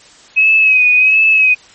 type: tone with vibrato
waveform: sine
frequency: 2545 Hz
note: D#7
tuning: 39 cents sharp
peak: -6 dBFS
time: 0.36-1.55 s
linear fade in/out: 20 ms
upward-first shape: sine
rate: 1.4 Hz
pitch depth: 48 cents each way
effects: white hiss -42 dBFS RMS until 1.74 s + MP3 32 kbps